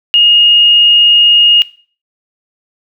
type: tone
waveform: sine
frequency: 2856 Hz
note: F7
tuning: 38 cents sharp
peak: -4 dBFS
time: 0.14-1.62 s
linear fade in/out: 0 ms
effects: noise-tail reverb RT60 0.4 s tail -18 dB re dry